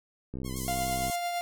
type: click train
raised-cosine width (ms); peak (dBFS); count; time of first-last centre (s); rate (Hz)
3; -24; 50; 0.34-1.099; 64.6
type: tone with vibrato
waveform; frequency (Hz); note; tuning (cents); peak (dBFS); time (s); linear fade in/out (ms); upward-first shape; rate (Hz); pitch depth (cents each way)
5% pulse; 1046.5; C6; 0; -30; 0.44-1.15; 20; sine; 9.5; 77
type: band-pass noise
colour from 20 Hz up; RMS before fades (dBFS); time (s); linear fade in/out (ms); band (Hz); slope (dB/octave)
white; -40; 0.56-1.16; 5; 5700 to 12000; 24
type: tone with tremolo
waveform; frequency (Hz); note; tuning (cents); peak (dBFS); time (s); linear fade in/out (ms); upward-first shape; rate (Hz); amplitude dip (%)
45% pulse; 698.5; F5; 0; -28; 0.68-1.41; 0; triangle; 9; 35
effects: none